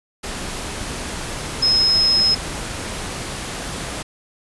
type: tone in noise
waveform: sine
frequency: 5140 Hz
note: E8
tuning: 45 cents flat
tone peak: -13 dBFS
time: 1.62-2.35 s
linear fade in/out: 10 ms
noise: pink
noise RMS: -28 dBFS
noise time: 0.23-4.03 s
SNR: +12 dB
effects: resampled to 24000 Hz